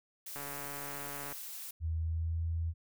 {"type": "noise", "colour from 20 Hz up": "blue", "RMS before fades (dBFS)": -44, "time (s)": [0.26, 1.71], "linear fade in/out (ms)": 5}
{"type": "click train", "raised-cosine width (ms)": 0.5, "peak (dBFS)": -29, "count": 138, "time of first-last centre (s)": [0.36, 1.325], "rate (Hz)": 142}
{"type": "tone with pitch glide", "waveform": "sine", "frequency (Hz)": [80.9, 82.6], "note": ["E2", "E2"], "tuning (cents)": [-32, 4], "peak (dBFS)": -31, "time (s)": [1.8, 2.74], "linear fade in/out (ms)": 50, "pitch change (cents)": 36, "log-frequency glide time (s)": [1.97, 2.41]}
{"effects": []}